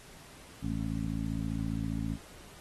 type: harmonic tone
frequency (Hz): 55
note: A1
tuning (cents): 0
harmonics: 1 / 2 / 3 / 4 / 5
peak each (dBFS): -38 / -37 / -37 / -37 / -38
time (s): 0.61-2.18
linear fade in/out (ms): 50
effects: pink hiss -53 dBFS RMS until 2.6 s + AAC 32 kbps